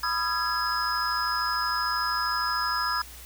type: tone cluster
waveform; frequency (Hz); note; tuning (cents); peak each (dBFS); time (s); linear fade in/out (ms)
sine; 995 / 1244 / 1357 / 1664 / 5070; B5 / D#6 / E6 / G#6 / D#8; +13 / -1 / +50 / +3 / +32; -31; 0.03-3.02; 5
effects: added 60 Hz sine -46 dBFS peak until 3.25 s + white hiss -46 dBFS RMS until 3.25 s